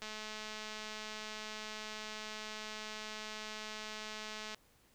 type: click train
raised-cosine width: 0.2 ms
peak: -27 dBFS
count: 974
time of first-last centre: 0.02-4.546 s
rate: 215 Hz
effects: pink hiss -68 dBFS RMS until 4.94 s